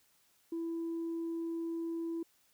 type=tone; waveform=sine; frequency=332.2 Hz; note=E4; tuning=13 cents sharp; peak=-33 dBFS; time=0.52-2.23 s; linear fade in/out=5 ms; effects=tanh soft clip ceiling -32 dBFS + white hiss -70 dBFS RMS until 2.53 s